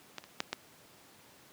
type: clicks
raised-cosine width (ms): 0.2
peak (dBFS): -21 / -30 / -13 / -15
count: 4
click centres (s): 0.183 / 0.24 / 0.404 / 0.53
effects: pink hiss -58 dBFS RMS until 1.52 s + high-pass 150 Hz 12 dB/octave